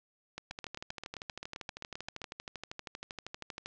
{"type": "two click trains", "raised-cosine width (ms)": 0.2, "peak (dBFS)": [-23, -23], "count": [15, 41], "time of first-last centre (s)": [[0.38, 2.217], [0.51, 3.66]], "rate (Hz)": [7.62, 12.7], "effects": ["low-pass 7000 Hz 12 dB/octave"]}